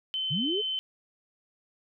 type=tone; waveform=sine; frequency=3066 Hz; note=G7; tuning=39 cents flat; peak=-28 dBFS; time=0.14-0.79 s; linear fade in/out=0 ms
type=linear sweep; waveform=sine; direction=up; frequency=123.47 to 444.1 Hz; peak=-28 dBFS; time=0.3-0.62 s; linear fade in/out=20 ms
effects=none